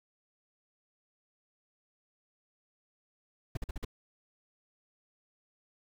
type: noise bursts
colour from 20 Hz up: brown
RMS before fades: -34 dBFS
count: 5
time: 3.55-3.848 s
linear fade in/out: 5 ms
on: 22 ms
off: 47 ms
effects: none